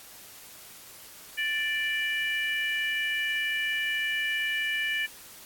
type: harmonic tone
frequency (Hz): 587.3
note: D5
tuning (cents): 0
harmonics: 3 / 4 / 5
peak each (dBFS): -29 / -31 / -33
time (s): 1.37-5.07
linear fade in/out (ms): 20
effects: white hiss -48 dBFS RMS until 5.45 s + AAC 64 kbps